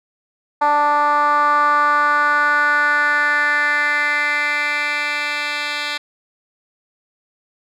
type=tone with band-pass filter sweep; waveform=10% pulse; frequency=293.7 Hz; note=D4; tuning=in tune; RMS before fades=-17 dBFS; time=0.61-5.98 s; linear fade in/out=10 ms; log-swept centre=940 to 3000 Hz; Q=3.8; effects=none